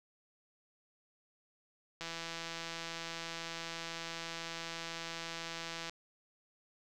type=click train; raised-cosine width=0.2 ms; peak=-24 dBFS; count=646; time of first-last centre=2.01-5.896 s; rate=166 Hz; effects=none